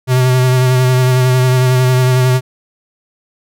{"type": "tone with vibrato", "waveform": "square", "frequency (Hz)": 127.7, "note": "C3", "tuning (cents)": -42, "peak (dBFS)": -9, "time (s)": [0.07, 2.41], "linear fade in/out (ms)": 50, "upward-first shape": "sine", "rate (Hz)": 11, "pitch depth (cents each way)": 22, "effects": []}